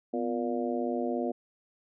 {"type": "harmonic tone with a mistuned harmonic", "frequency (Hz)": 117.4, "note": "A#2", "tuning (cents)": 13, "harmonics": [2, 3, 4, 5, 6], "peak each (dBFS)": [-32, -34, -35, -36, -37], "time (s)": [0.13, 1.32], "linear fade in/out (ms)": 10, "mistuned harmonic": 2, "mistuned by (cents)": 98, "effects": []}